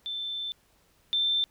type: tone pair in turn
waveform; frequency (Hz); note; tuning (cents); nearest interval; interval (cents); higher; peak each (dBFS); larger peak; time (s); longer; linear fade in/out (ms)
sine; 3541 / 3560; A7 / A7; +10 / +20; unison; 10; second; -31 / -23; second; 0.06-0.52 / 1.13-1.44; first; 0
effects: pink hiss -65 dBFS RMS until 1.5 s